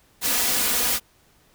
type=noise with comb filter; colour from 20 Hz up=white; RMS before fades=-22 dBFS; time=0.21-1 s; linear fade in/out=50 ms; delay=4.1 ms; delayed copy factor=+0.6; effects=pink hiss -59 dBFS RMS until 1.54 s